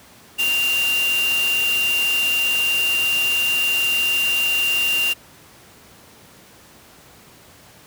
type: tone in noise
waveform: sine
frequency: 2784 Hz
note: F7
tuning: 6 cents flat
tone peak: -17 dBFS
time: 0.38-5.14 s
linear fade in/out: 20 ms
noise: white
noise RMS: -28 dBFS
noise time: 0.38-5.14 s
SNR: +8 dB
effects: pink hiss -47 dBFS RMS until 7.86 s + high-pass 80 Hz 12 dB/octave